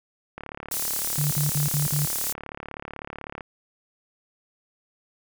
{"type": "click train", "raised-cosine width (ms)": 0.5, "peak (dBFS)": -20, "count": 110, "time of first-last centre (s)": [0.38, 3.408], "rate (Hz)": 36}
{"type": "high-pass noise", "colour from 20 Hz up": "pink", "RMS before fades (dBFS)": -28, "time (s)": [0.71, 2.33], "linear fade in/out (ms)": 10, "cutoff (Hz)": 7700, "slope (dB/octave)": 12}
{"type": "tone bursts", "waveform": "sine", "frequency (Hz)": 146.83, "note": "D3", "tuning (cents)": 0, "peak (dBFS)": -22, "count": 5, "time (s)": [1.18, 2.054], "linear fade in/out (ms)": 2, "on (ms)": 130, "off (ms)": 56}
{"effects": []}